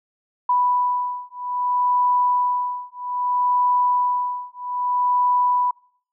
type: beating tone pair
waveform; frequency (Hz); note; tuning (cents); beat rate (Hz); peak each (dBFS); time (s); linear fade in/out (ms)
sine; 987.8 / 988.42; B5 / B5; 0 / +1; 0.62; -21; 0.49-5.71; 5
effects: noise-tail reverb RT60 0.6 s tail -26 dB re dry